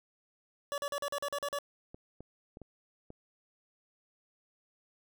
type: tone bursts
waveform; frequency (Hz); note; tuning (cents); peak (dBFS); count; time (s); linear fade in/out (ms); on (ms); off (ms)
25% pulse; 571; D5; -49; -29; 9; 0.72-1.587; 0; 59; 42
type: clicks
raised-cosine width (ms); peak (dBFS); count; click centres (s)
2; -33; 5; 1.945 / 2.206 / 2.571 / 2.617 / 3.104
effects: none